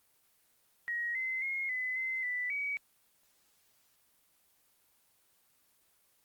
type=tone with pitch steps; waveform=sine; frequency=1893 / 2056 / 2150 / 2016 / 2059 / 1982 / 2268 Hz; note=A#6 / C7 / C7 / B6 / C7 / B6 / C#7; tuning=+26 / -31 / +47 / +35 / -28 / +6 / +39 cents; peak=-32 dBFS; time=0.88-2.77 s; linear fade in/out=0 ms; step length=270 ms; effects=white hiss -70 dBFS RMS until 6.24 s + Opus 24 kbps